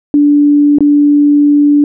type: tone with dropouts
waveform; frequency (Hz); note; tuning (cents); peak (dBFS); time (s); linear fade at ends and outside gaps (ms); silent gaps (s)
sine; 291.1; D4; -15; -4; 0.14-1.84; 1; 0.785-0.806
effects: none